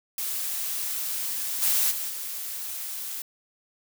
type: noise with level steps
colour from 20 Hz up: blue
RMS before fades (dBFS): -30 / -23 / -31 / -34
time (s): 0.18-3.22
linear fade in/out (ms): 2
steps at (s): 1.61 / 1.9 / 2.08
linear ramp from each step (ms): 20
effects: none